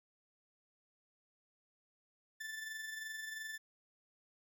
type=tone with amplitude modulation; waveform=40% pulse; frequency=1760 Hz; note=A6; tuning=in tune; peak=-40 dBFS; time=2.4-3.58 s; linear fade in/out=10 ms; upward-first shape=sine; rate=22.9 Hz; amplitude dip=45%; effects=none